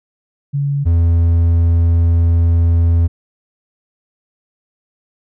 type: tone pair in turn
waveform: sine / triangle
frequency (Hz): 141.6 / 84.2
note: C#3 / E2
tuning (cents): +37 / +37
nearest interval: major sixth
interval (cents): 900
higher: first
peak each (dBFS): -14 / -7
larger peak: second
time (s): 0.53-0.85 / 0.85-3.08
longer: second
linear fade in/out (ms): 20
effects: none